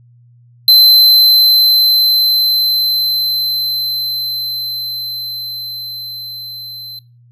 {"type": "tone with level ramp", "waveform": "square", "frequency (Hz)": 4075, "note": "C8", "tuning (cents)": -47, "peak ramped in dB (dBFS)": [-4, -28], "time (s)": [0.68, 6.99], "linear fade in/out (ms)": 2, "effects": ["noise-tail reverb RT60 0.3 s tail -23 dB re dry", "added 120 Hz sine -43 dBFS peak until 7.31 s"]}